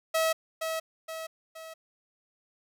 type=tone with echo; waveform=sawtooth; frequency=645 Hz; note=E5; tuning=38 cents flat; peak=-20 dBFS; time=0.14-0.33 s; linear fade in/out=10 ms; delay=470 ms; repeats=3; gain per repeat=-6 dB; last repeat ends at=1.74 s; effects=none